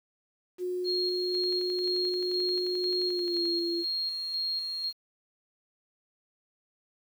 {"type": "tone with pitch glide", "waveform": "sine", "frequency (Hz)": [361.8, 341.9], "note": ["F#4", "F4"], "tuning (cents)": [-39, -37], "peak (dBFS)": -29, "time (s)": [0.58, 3.85], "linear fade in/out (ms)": 50, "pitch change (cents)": -98, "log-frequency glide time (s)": [3.05, 3.45]}
{"type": "tone with tremolo", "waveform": "sine", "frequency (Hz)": 4256, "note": "C8", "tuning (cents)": 29, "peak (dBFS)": -28, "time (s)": [0.84, 4.93], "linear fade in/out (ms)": 50, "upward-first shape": "square", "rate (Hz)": 2, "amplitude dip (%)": 35}
{"type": "click train", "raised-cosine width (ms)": 0.2, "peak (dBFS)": -31, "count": 25, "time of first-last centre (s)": [1.35, 3.455], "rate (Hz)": 11.4}
{"effects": ["9-bit"]}